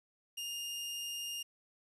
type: tone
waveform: sawtooth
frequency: 2824 Hz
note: F7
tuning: 19 cents sharp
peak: -35 dBFS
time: 0.37-1.43 s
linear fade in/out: 10 ms
effects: resampled to 32000 Hz + 11-bit